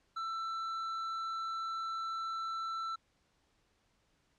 sine tone with hard clipping, 1333 Hz, E6, 19 cents sharp, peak -37 dBFS, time 0.16-2.96 s, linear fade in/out 10 ms, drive 6 dB, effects pink hiss -74 dBFS RMS until 4.38 s + low-pass 7000 Hz 12 dB/octave

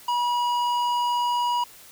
sine tone with tanh clipping, 967 Hz, B5, 37 cents flat, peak -23 dBFS, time 0.08-1.64 s, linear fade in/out 5 ms, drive 12 dB, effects white hiss -48 dBFS RMS until 1.91 s

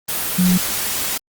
sine tone in noise, 181 Hz, F#3, 38 cents flat, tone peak -12 dBFS, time 0.38-0.58 s, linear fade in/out 10 ms, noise white, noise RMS -22 dBFS, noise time 0.08-1.18 s, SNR +7 dB, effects Opus 24 kbps

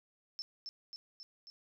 sine tone with echo, 5300 Hz, E8, 9 cents sharp, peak -38 dBFS, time 0.39-0.42 s, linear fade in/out 0 ms, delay 270 ms, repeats 4, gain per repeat -3 dB, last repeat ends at 1.5 s, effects none

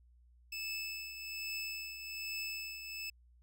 25% pulse tone with tremolo, 2619 Hz, E7, 12 cents flat, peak -33 dBFS, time 0.52-3.1 s, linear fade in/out 5 ms, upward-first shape triangle, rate 1.2 Hz, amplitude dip 60%, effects added 60 Hz sine -61 dBFS peak until 3.42 s

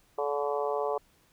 harmonic tone with a mistuned harmonic, 144.3 Hz, D3, 30 cents flat, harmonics 3 / 4 / 5 / 6 / 7 / 8, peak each -31 / -33 / -35 / -37 / -38 / -39 dBFS, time 0.18-0.98 s, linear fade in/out 5 ms, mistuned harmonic 8, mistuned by -22 cents, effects pink hiss -65 dBFS RMS until 1.32 s

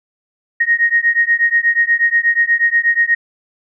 sine beating tone pair, 1864.7 / 1873 Hz, A#6 / A#6, 0 / +8 cents, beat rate 8.3 Hz, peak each -14 dBFS, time 0.6-3.15 s, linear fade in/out 10 ms, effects none

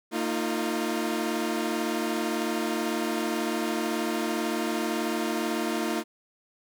sawtooth chord, Bb suspended fourth, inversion none, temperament equal with one note detuned, 228.4 / 311.1 / 349.2 Hz, Bb3 / Eb4 / F4, -35 / 0 / 0 cents, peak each -27 dBFS, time 0.11-6.04 s, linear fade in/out 50 ms, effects none

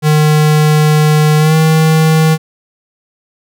square tone with pitch glide, 152.5 to 158.43 Hz, D#3 to D#3, -34 to +32 cents, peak -7 dBFS, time 0.02-2.38 s, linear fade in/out 50 ms, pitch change +66 cents, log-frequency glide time 1.38-1.55 s, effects none

